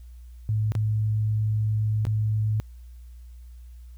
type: tone with dropouts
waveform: sine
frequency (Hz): 107.7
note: A2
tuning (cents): -37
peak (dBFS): -21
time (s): 0.49-2.6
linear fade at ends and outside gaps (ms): 0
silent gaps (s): 0.72-0.752 / 2.052-2.068
effects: added 60 Hz sine -41 dBFS peak until 3.97 s + white hiss -66 dBFS RMS until 3.97 s